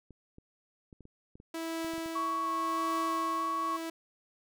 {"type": "clicks", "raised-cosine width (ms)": 3, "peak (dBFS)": -38, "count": 11, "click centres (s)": [0.107, 0.384, 0.928, 1.007, 1.054, 1.355, 1.401, 1.846, 1.936, 1.981, 2.06]}
{"type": "tone with tremolo", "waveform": "sawtooth", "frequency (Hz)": 327.7, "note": "E4", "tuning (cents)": -10, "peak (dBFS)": -29, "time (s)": [1.54, 3.9], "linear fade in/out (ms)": 5, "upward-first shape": "triangle", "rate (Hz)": 0.87, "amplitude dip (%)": 55}
{"type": "tone with vibrato", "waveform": "sine", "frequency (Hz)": 1108.7, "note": "C#6", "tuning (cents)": 0, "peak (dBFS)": -30, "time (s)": [2.15, 3.77], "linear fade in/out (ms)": 10, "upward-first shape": "square", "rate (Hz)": 1.6, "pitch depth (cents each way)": 12}
{"effects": []}